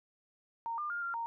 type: tone with pitch steps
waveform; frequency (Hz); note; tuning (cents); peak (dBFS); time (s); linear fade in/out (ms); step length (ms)
sine; 922 / 1200 / 1410 / 1385 / 926; A#5 / D6 / F6 / F6 / A#5; -19 / +37 / +16 / -15 / -12; -34; 0.66-1.26; 0; 120
effects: none